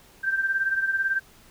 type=beating tone pair; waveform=sine; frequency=1568 / 1586 Hz; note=G6 / G6; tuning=0 / +20 cents; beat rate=18 Hz; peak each=-23 / -29 dBFS; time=0.23-1.2 s; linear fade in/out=20 ms; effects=pink hiss -54 dBFS RMS until 1.5 s